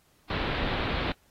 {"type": "low-pass noise", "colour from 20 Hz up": "pink", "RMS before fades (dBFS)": -30, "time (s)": [0.3, 1.12], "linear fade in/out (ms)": 2, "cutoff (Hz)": 4000, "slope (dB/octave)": 48, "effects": ["pink hiss -65 dBFS RMS until 1.3 s", "AAC 48 kbps"]}